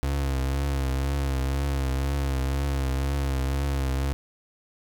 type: tone with vibrato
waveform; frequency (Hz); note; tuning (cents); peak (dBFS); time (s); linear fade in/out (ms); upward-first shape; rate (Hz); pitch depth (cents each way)
35% pulse; 68; C#2; -33; -22; 0.03-4.13; 0; triangle; 2; 64
effects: none